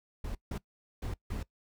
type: noise bursts at uneven times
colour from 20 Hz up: brown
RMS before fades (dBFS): -36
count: 4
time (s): 0.24-0.35 / 0.51-0.58 / 1.02-1.14 / 1.3-1.43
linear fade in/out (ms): 5
effects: noise-tail reverb RT60 0.1 s tail -21 dB re dry